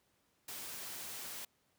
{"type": "noise", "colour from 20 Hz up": "white", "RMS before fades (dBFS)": -45, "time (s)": [0.48, 1.45], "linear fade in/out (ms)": 5, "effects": ["pink hiss -75 dBFS RMS until 1.78 s", "high-pass 80 Hz 12 dB/octave"]}